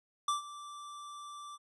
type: tone with ADSR envelope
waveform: square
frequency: 1171 Hz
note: D6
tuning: 5 cents flat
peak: -28 dBFS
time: 0.28-1.58 s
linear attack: 4 ms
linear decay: 130 ms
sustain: -17 dB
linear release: 35 ms
effects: resampled to 24000 Hz